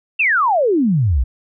sine exponential sweep, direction down, 2794 to 54.8 Hz, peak -12 dBFS, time 0.19-1.24 s, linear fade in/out 10 ms, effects none

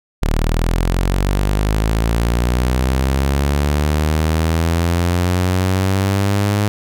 sawtooth linear sweep, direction up, 37 to 103.83 Hz, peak -10 dBFS, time 0.22-6.68 s, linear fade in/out 0 ms, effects none

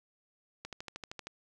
click train, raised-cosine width 0.2 ms, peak -24 dBFS, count 9, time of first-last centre 0.65-1.27 s, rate 12.9 Hz, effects none

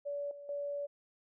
sine tone with level steps, 573 Hz, D5, 43 cents flat, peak -35 / -46 / -35 dBFS, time 0.05-0.87 s, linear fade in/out 20 ms, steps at 0.31 / 0.49 s, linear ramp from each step 2 ms, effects none

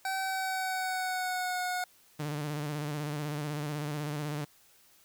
25% pulse tone with pitch glide, 767 to 726.9 Hz, G5 to F#5, -38 to -31 cents, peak -27 dBFS, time 0.05-1.84 s, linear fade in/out 2 ms, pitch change -93 cents, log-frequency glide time 0.2-1.6 s
sawtooth tone with vibrato, 148.5 Hz, D3, 20 cents sharp, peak -29 dBFS, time 2.19-4.45 s, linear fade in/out 10 ms, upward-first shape square, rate 16 Hz, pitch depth 43 cents each way
effects white hiss -62 dBFS RMS until 5.04 s

